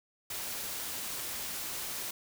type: noise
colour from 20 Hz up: white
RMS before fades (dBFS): -38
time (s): 0.3-2.11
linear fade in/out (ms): 5
effects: none